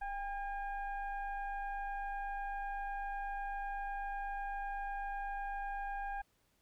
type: tone with frequency modulation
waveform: sine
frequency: 798 Hz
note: G5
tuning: 31 cents sharp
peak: -37 dBFS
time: 0.01-6.22 s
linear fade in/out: 10 ms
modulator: 822 Hz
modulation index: 0.86
effects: pink hiss -75 dBFS RMS until 6.61 s